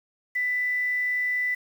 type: tone with quantisation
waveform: sine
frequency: 1989 Hz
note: B6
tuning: 12 cents sharp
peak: -23 dBFS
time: 0.35-1.55 s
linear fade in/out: 10 ms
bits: 8
effects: none